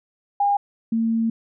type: tone pair in turn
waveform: sine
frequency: 810 / 226.7 Hz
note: G#5 / A#3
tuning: -43 / -48 cents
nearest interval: octave + minor seventh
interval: 2205 cents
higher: first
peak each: -16 / -18 dBFS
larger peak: first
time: 0.4-0.57 / 0.92-1.3 s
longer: second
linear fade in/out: 5 ms
effects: none